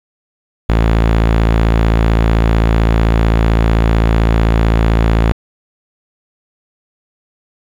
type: tone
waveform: sawtooth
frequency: 55.7 Hz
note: A1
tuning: 22 cents sharp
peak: -5 dBFS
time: 0.69-5.32 s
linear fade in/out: 0 ms
effects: low-pass 3000 Hz 12 dB/octave + 7-bit